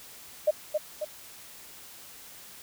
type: tone with echo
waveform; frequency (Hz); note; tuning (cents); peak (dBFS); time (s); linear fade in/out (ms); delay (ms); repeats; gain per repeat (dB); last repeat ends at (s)
sine; 608; D#5; -40; -18; 0.47-0.51; 10; 270; 2; -5; 1.05
effects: white hiss -48 dBFS RMS until 2.62 s